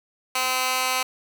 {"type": "tone with high-pass filter", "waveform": "15% pulse", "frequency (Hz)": 257.2, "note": "C4", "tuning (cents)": -30, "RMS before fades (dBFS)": -24, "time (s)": [0.35, 1.03], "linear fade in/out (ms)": 5, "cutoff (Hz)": 1300, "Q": 0.82, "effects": []}